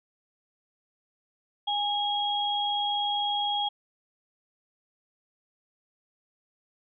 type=tone pair together; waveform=sine; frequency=823 / 3292 Hz; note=G#5 / G#7; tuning=-16 / -16 cents; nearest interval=2 octaves; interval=2400 cents; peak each=-28 dBFS; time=1.67-3.69 s; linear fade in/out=10 ms; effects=none